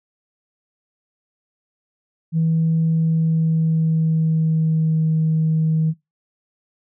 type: tone with pitch glide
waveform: sine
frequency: 162.3 to 158.78 Hz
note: E3 to D#3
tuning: -27 to +35 cents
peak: -14 dBFS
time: 2.32-5.94 s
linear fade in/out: 50 ms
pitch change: -38 cents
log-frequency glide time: 2.82-5.06 s
effects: noise-tail reverb RT60 0.2 s tail -21 dB re dry + tanh soft clip ceiling -11 dBFS